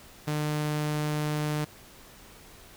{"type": "tone", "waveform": "sawtooth", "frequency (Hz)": 150.6, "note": "D3", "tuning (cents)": 44, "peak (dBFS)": -23, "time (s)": [0.27, 1.65], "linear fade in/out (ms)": 10, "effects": ["pink hiss -51 dBFS RMS until 2.76 s"]}